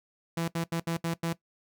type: tone bursts at uneven times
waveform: sawtooth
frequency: 166.8 Hz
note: E3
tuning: 21 cents sharp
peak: -24 dBFS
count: 6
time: 0.37-0.48 / 0.55-0.64 / 0.72-0.8 / 0.87-0.97 / 1.04-1.14 / 1.23-1.33 s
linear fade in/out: 5 ms
effects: noise-tail reverb RT60 0.1 s tail -17 dB re dry